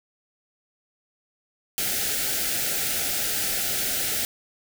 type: band-stop noise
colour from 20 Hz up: white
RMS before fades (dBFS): -26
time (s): 1.78-4.25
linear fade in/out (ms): 0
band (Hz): 840 to 1300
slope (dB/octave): 96
effects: none